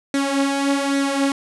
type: tone with flanger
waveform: sawtooth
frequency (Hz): 277.4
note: C#4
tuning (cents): +1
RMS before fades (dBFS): -20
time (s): 0.14-1.32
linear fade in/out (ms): 2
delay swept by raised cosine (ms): 0.5 to 4.9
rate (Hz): 1.2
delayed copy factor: +0.6
effects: resampled to 24000 Hz + 7-bit